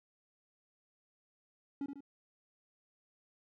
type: tone with echo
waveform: triangle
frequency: 280 Hz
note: C#4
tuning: 18 cents sharp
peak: -33 dBFS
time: 1.81-1.86 s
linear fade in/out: 2 ms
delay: 73 ms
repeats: 2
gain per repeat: -6 dB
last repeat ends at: 2.006 s
effects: none